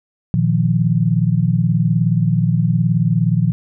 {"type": "chord", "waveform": "sine", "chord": "Bb suspended fourth", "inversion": "none", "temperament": "equal with one note detuned", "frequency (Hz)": [117.96, 155.56, 174.61], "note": ["Bb2", "Eb3", "F3"], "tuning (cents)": [21, 0, 0], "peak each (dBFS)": -17, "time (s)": [0.34, 3.52], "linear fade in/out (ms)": 0, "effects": []}